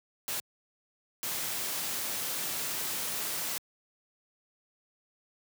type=noise bursts at uneven times; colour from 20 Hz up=white; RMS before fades=-34 dBFS; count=2; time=0.28-0.4 / 1.23-3.58 s; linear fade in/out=0 ms; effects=high-pass 100 Hz 12 dB/octave